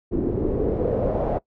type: noise with low-pass filter sweep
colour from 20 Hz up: pink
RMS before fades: -23 dBFS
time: 0.11-1.39 s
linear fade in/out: 20 ms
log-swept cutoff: 330 to 660 Hz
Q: 4.4
effects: noise-tail reverb RT60 0.1 s tail -21 dB re dry